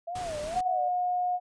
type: tone with vibrato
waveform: sine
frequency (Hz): 659.3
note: E5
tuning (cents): 0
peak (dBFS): -32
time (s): 0.07-0.89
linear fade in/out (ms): 10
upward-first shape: sine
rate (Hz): 2.3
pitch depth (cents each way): 180
type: noise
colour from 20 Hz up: pink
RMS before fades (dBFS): -41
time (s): 0.15-0.61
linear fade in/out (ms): 5
type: tone with pitch glide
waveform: sine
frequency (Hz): 735 to 720.7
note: F#5 to F#5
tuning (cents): -12 to -46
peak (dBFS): -25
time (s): 0.53-1.4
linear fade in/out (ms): 50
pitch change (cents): -34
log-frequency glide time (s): 0.73-0.88
effects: resampled to 22050 Hz